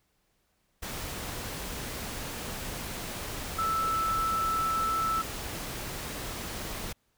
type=tone in noise; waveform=sine; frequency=1318.5 Hz; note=E6; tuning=in tune; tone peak=-26 dBFS; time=3.58-5.22 s; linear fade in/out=10 ms; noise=pink; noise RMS=-37 dBFS; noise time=0.82-6.93 s; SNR=+8 dB; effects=pink hiss -73 dBFS RMS until 7.17 s